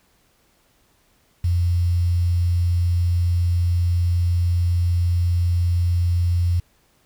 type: tone with quantisation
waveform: sine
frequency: 87.31 Hz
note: F2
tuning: in tune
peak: -16 dBFS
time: 1.44-6.6 s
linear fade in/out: 5 ms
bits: 7
effects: pink hiss -61 dBFS RMS until 7.05 s